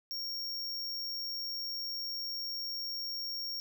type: tone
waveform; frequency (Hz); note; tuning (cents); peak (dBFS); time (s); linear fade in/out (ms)
square; 5540; F8; -15; -36; 0.11-3.6; 0
effects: none